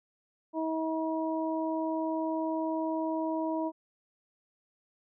harmonic tone, 320 Hz, D#4, 49 cents sharp, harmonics 1 / 2 / 3, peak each -31 / -34 / -36 dBFS, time 0.53-3.72 s, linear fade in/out 50 ms, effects none

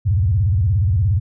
sine tone with vibrato, 94 Hz, F#2, 28 cents sharp, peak -13 dBFS, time 0.05-1.2 s, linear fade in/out 20 ms, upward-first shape square, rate 17 Hz, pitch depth 250 cents each way, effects none

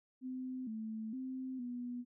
sine tone with pitch steps, 256.8 / 219.9 / 259.8 / 244.5 Hz, C4 / A3 / C4 / B3, -32 / -1 / -12 / -17 cents, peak -39 dBFS, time 0.21-2.05 s, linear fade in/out 50 ms, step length 460 ms, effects none

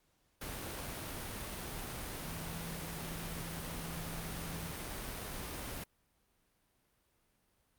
sine tone in noise, 165.5 Hz, E3, 7 cents sharp, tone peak -44 dBFS, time 2.24-4.74 s, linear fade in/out 5 ms, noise pink, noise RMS -42 dBFS, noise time 0.41-5.84 s, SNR -5 dB, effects pink hiss -75 dBFS RMS until 7.78 s + Opus 48 kbps

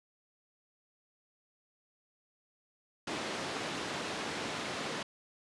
pink band-pass noise, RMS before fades -38 dBFS, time 3.07-5.03 s, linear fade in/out 5 ms, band 220 to 5000 Hz, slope 12 dB/octave, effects resampled to 24000 Hz

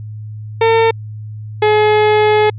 30% pulse tone pair in turn, 452.5 / 424.6 Hz, A4 / G#4, +48 / +38 cents, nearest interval minor second, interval 110 cents, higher first, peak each -6 dBFS, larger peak neither, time 0.61-0.91 / 1.62-2.5 s, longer second, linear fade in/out 5 ms, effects added 107 Hz sine -25 dBFS peak until 2.58 s + resampled to 8000 Hz

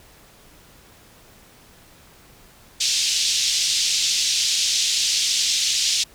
white band-pass noise, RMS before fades -21 dBFS, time 2.8-6.04 s, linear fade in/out 10 ms, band 3000 to 6400 Hz, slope 24 dB/octave, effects pink hiss -50 dBFS RMS until 6.14 s

